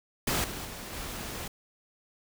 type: noise with level steps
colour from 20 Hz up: pink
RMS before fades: -28 / -38 / -41 / -38 dBFS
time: 0.27-1.48 s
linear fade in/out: 5 ms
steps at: 0.44 / 0.65 / 0.93 s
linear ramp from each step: 2 ms
effects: none